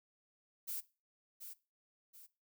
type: noise with echo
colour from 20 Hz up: violet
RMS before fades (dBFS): -41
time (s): 0.67-0.81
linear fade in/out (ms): 20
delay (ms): 730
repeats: 2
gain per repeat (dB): -8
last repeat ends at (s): 2.27
effects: noise-tail reverb RT60 0.3 s tail -19 dB re dry